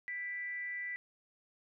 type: tone with frequency modulation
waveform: sine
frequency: 1975.5 Hz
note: B6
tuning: in tune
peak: -37 dBFS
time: 0.08-0.96 s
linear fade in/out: 0 ms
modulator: 357 Hz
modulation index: 0.28
effects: none